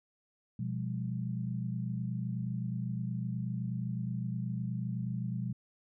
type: chord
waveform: sine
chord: F diminished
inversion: second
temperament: equal with one note detuned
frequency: 123.47 / 174.61 / 202.7 Hz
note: Cb3 / F3 / Ab3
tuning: 0 / 0 / -42 cents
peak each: -35 / -38 / -39 dBFS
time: 0.59-5.53 s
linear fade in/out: 5 ms
effects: none